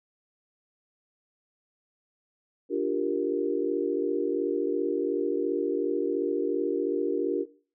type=chord; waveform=sine; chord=G minor seventh; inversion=second; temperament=equal; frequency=293.7 / 349.2 / 392 / 466.2 Hz; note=D4 / F4 / G4 / Bb4; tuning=0 / 0 / 0 / 0 cents; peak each=-30 dBFS; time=2.69-7.46 s; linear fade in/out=50 ms; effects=noise-tail reverb RT60 0.4 s tail -17 dB re dry